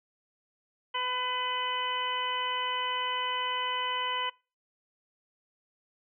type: harmonic tone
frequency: 502 Hz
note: B4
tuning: 28 cents sharp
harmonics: 1 / 2 / 3 / 4 / 5 / 6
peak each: -42 / -32 / -41 / -38 / -42 / -33 dBFS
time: 0.94-4.3 s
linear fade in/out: 10 ms
effects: noise-tail reverb RT60 0.3 s tail -23 dB re dry